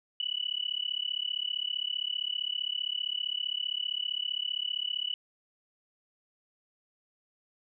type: tone with amplitude modulation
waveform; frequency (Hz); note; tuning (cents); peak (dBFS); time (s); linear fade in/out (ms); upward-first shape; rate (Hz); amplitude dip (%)
sine; 2960; F#7; 0; -26; 0.2-5.14; 2; sine; 35.3; 100
effects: none